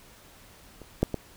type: clicks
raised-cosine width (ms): 2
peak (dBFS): -30 / -8 / -15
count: 3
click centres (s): 0.817 / 1.03 / 1.143
effects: pink hiss -53 dBFS RMS until 1.36 s